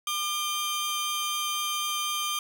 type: tone pair together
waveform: sawtooth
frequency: 1199 / 3148 Hz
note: D6 / G7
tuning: +36 / +7 cents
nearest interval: octave + perfect fourth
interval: 1671 cents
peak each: -27 dBFS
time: 0.07-2.39 s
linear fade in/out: 2 ms
effects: none